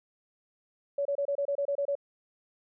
sine tone bursts, 565 Hz, C#5, 33 cents sharp, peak -26 dBFS, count 10, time 0.98-1.953 s, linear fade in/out 5 ms, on 73 ms, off 27 ms, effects none

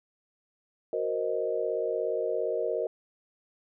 sine chord, C half-diminished seventh, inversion second, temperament equal, 370 / 466.2 / 523.3 / 622.3 Hz, Gb4 / Bb4 / C5 / Eb5, 0 / 0 / 0 / 0 cents, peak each -35 / -30 / -34 / -32 dBFS, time 0.93-2.87 s, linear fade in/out 2 ms, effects none

